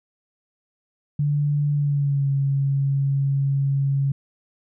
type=tone with pitch glide; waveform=sine; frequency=145.9 to 138.27 Hz; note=D3 to C#3; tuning=-11 to -4 cents; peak=-18 dBFS; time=1.19-4.12 s; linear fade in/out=5 ms; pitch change=-93 cents; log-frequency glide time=1.73-2.3 s; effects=none